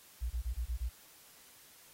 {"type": "tone bursts", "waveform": "sine", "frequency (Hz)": 59.2, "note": "A#1", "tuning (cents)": 27, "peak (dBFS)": -32, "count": 6, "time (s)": [0.21, 0.895], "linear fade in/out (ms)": 20, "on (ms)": 95, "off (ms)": 23, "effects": ["white hiss -59 dBFS RMS until 1.93 s", "AAC 48 kbps"]}